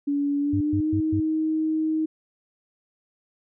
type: tone with pitch glide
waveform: sine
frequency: 285.2 to 314.6 Hz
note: C#4 to D#4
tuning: +49 to +19 cents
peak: -21 dBFS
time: 0.07-2.06 s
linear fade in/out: 10 ms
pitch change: +170 cents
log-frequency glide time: 0.4-0.95 s
type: tone bursts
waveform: sine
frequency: 98 Hz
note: G2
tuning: in tune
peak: -24 dBFS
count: 4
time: 0.53-1.202 s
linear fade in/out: 5 ms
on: 78 ms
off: 120 ms
effects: none